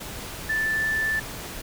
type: tone in noise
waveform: sine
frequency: 1760 Hz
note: A6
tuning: in tune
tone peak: -22 dBFS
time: 0.49-1.2 s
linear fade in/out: 10 ms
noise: pink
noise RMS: -36 dBFS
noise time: 0-1.62 s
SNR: +11 dB
effects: none